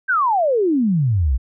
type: exponential sweep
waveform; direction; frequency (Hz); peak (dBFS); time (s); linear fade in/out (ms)
sine; down; 1611 to 57; -14; 0.08-1.38; 20
effects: none